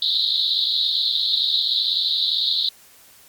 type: band-pass noise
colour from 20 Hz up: white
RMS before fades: -21 dBFS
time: 0.02-2.69 s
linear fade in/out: 2 ms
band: 3600 to 4200 Hz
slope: 96 dB/octave
effects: white hiss -50 dBFS RMS until 3.28 s + Opus 48 kbps